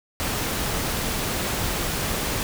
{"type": "noise", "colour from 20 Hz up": "pink", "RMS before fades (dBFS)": -26, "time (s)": [0.2, 2.43], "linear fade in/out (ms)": 0, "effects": []}